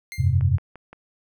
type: tone with exponential decay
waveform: sawtooth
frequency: 2100 Hz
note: C7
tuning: 6 cents sharp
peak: -29 dBFS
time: 0.12-0.39 s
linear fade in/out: 0 ms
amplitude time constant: 58 ms
type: chord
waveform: sine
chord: F suspended second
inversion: none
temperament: just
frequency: 87.31 / 98.22 / 130.96 Hz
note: F2 / G2 / C3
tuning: 0 / +4 / +2 cents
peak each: -21 dBFS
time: 0.18-0.58 s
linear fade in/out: 20 ms
type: click train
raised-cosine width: 0.5 ms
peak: -26 dBFS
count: 4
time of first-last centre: 0.41-0.93 s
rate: 5.77 Hz
effects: none